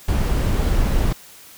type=noise; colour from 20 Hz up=brown; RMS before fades=-18 dBFS; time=0.08-1.13 s; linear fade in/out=5 ms; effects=white hiss -44 dBFS RMS until 1.57 s